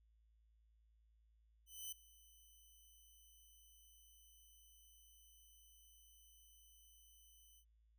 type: tone with ADSR envelope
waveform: 5% pulse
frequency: 3023 Hz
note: F#7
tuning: 36 cents sharp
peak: -36 dBFS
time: 1.66-7.65 s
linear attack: 260 ms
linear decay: 8 ms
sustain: -21 dB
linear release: 72 ms
effects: added 55 Hz sine -70 dBFS peak until 7.98 s